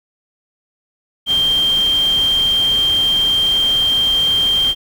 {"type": "tone in noise", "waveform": "sine", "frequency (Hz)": 3172, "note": "G7", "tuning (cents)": 20, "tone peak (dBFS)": -12, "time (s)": [1.26, 4.75], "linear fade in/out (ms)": 50, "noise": "pink", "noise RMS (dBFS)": -29, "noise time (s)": [1.26, 4.75], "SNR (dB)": 14, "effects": []}